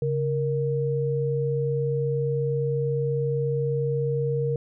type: tone pair together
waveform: sine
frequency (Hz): 138.8 / 467.2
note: C#3 / A#4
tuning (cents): +3 / +4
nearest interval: octave + major sixth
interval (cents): 2101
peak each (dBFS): -25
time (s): 0.02-4.56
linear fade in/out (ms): 2
effects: none